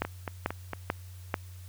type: two click trains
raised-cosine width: 0.5 ms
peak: -12 / -18 dBFS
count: 4 / 4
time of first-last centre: 0.02-1.342 / 0.05-0.733 s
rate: 2.27 / 4.39 Hz
effects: added 91 Hz sine -43 dBFS peak until 1.68 s + white hiss -57 dBFS RMS until 1.68 s